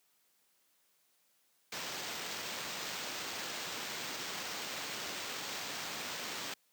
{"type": "noise with sample-and-hold", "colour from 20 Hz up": "white", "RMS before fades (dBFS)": -41, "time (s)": [1.72, 6.54], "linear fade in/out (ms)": 5, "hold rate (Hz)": 11025, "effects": ["white hiss -73 dBFS RMS until 6.72 s", "high-pass 150 Hz 12 dB/octave"]}